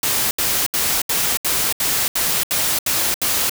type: noise bursts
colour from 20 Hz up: white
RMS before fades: -19 dBFS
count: 10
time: 0.03-3.496 s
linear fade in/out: 2 ms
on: 280 ms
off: 74 ms
effects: none